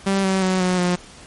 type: tone with pitch steps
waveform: sawtooth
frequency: 195.1 / 190.75 / 186.5 / 182.35 / 178.29 Hz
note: G3 / G3 / F#3 / F#3 / F3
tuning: -8 / -47 / +14 / -25 / +36 cents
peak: -13 dBFS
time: 0.06-0.96 s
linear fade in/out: 10 ms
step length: 180 ms
effects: pink hiss -43 dBFS RMS until 1.26 s + MP3 48 kbps